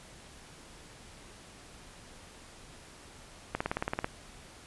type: click train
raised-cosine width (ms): 0.5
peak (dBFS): -15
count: 10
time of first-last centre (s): 3.55-4.045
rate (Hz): 18.2
effects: pink hiss -52 dBFS RMS until 4.66 s + resampled to 24000 Hz